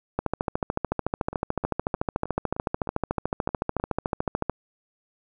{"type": "two click trains", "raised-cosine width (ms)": 1, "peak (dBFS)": [-20, -10], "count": [9, 60], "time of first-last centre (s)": [[1.33, 3.799], [0.19, 4.497]], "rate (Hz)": [3.24, 13.7], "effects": []}